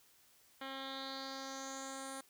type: tone with low-pass filter sweep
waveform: 10% pulse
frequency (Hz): 268.6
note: C4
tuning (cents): +46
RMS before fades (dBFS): -45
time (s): 0.61-2.21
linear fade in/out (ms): 5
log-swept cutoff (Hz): 2900 to 9800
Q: 4.4
effects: white hiss -67 dBFS RMS until 2.29 s